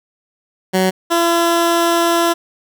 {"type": "tone pair in turn", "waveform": "15% pulse", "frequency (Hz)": [187.2, 338.9], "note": ["F#3", "E4"], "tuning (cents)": [20, 48], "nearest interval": "minor seventh", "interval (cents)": 1028, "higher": "second", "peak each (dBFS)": -6, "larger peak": "neither", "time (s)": [[0.73, 0.91], [1.1, 2.34]], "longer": "second", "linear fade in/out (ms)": 20, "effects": []}